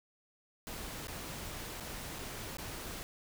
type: noise with dropouts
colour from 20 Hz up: pink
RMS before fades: -43 dBFS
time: 0.67-3.03 s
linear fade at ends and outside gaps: 0 ms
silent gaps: 1.071-1.082 / 1.8-1.806 / 2.187-2.191 / 2.57-2.584 s
effects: none